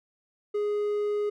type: tone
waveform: triangle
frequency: 415.3 Hz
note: G#4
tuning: in tune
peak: -23 dBFS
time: 0.54-1.3 s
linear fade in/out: 10 ms
effects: none